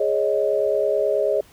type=chord; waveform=sine; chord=Ab suspended fourth; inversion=none; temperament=just; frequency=415.3 / 553.7 / 623 Hz; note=Ab4 / Db5 / Eb5; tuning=0 / -2 / +2 cents; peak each=-22 dBFS; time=0-1.41 s; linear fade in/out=5 ms; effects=pink hiss -52 dBFS RMS until 1.52 s

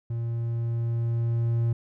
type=tone with level ramp; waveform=triangle; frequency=116.54 Hz; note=A#2; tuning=in tune; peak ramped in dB=-25 to -19 dBFS; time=0.1-1.73 s; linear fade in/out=5 ms; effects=none

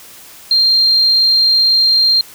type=tone; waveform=sine; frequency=4186 Hz; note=C8; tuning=in tune; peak=-8 dBFS; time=0.51-2.21 s; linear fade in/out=2 ms; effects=white hiss -38 dBFS RMS until 2.34 s

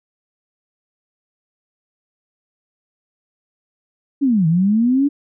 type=linear two-way sweep; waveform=sine; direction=down then up; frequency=291.5 to 155.56 to 291.5 Hz; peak=-12 dBFS; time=4.21-5.09 s; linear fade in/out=20 ms; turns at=4.47 s; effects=none

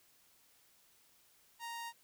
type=tone; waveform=sawtooth; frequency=932.3 Hz; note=A#5; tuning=in tune; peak=-38 dBFS; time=1.59-1.93 s; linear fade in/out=50 ms; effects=white hiss -68 dBFS RMS until 2.03 s

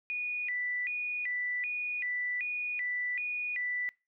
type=tone with vibrato; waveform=sine; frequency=2205 Hz; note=C#7; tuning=10 cents flat; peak=-31 dBFS; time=0.1-3.89 s; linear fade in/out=0 ms; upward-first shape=square; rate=1.3 Hz; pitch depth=190 cents each way; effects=noise-tail reverb RT60 0.3 s tail -24 dB re dry

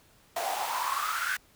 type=noise with high-pass filter sweep; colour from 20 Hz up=pink; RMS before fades=-31 dBFS; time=0.36-1.37 s; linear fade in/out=5 ms; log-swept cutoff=660 to 1600 Hz; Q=8; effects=pink hiss -61 dBFS RMS until 1.55 s

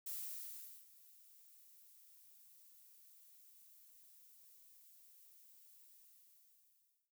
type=noise with ADSR envelope; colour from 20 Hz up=violet; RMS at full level=-44 dBFS; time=0.06-7.12 s; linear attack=9 ms; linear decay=780 ms; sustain=-20 dB; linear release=1200 ms; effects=noise-tail reverb RT60 0.1 s tail -19 dB re dry

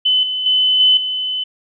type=tone with level steps; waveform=sine; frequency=3024 Hz; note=F#7; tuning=37 cents sharp; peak=-11 / -18 / -11 / -8 / -18 dBFS; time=0.05-1.44 s; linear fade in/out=10 ms; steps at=0.23 / 0.46 / 0.8 / 0.97 s; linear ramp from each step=2 ms; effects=none

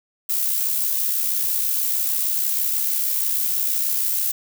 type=noise with amplitude modulation; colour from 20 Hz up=violet; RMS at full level=-20 dBFS; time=0.29-4.32 s; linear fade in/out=10 ms; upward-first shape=sine; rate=66.3 Hz; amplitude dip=40%; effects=none

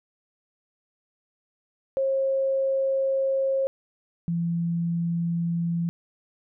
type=tone pair in turn; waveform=sine; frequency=538 / 169.46 Hz; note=C5 / E3; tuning=+48 / +48 cents; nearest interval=octave + minor sixth; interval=2000 cents; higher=first; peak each=-21 / -23 dBFS; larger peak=first; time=1.97-3.67 / 4.28-5.89 s; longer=first; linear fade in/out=0 ms; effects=none

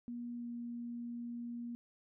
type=tone with pitch glide; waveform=sine; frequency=239.5 to 237.6 Hz; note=A#3 to A#3; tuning=+47 to +33 cents; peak=-40 dBFS; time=0.08-1.75 s; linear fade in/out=0 ms; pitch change=-14 cents; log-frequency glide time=0.36-0.47 s; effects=none

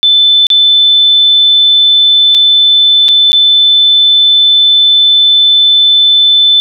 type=tone with dropouts; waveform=sine; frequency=3520 Hz; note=A7; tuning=in tune; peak=-3 dBFS; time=0.03-6.6 s; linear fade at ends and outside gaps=0 ms; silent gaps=0.468-0.502 / 2.346-2.349 / 3.083-3.088 / 3.319-3.33 s; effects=none

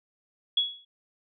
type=tone with exponential decay; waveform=sine; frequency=3360 Hz; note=G#7; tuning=19 cents sharp; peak=-18 dBFS; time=0.57-0.85 s; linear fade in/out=5 ms; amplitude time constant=60 ms; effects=none

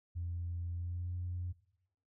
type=tone with pitch glide; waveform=sine; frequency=86.3 to 88.98 Hz; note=F2 to F2; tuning=-20 to +33 cents; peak=-35 dBFS; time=0.15-1.53 s; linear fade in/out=20 ms; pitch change=+53 cents; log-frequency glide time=0.73-1.13 s; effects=noise-tail reverb RT60 0.8 s tail -18 dB re dry + tanh soft clip ceiling -31 dBFS

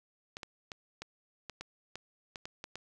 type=clicks; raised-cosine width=0.2 ms; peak=-24 dBFS; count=11; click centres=0.369 / 0.432 / 0.718 / 1.02 / 1.497 / 1.61 / 1.956 / 2.358 / 2.455 / 2.641 / 2.756 s; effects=none

